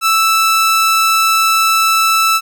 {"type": "tone", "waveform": "sawtooth", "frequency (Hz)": 1319, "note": "E6", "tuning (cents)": 1, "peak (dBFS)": -6, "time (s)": [0.01, 2.41], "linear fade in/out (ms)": 50, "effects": []}